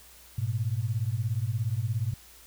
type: beating tone pair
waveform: sine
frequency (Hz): 103.83 / 120.83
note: G#2 / B2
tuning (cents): 0 / -37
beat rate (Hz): 17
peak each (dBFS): -29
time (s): 0.38-2.14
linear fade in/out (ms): 5
effects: added 60 Hz sine -58 dBFS peak until 2.46 s + white hiss -53 dBFS RMS until 2.46 s